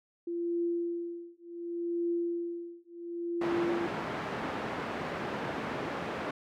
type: tone with tremolo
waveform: sine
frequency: 342.8 Hz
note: F4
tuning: 32 cents flat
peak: -27 dBFS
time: 0.27-3.87 s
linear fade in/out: 5 ms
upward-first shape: triangle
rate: 0.68 Hz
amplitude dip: 100%
type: band-pass noise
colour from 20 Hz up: pink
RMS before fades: -36 dBFS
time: 3.41-6.31 s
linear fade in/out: 5 ms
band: 200 to 1800 Hz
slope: 12 dB/octave
effects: none